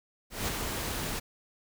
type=noise with ADSR envelope; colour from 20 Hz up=pink; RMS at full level=-30 dBFS; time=0.3-1.2 s; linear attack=180 ms; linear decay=8 ms; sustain=-4 dB; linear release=15 ms; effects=none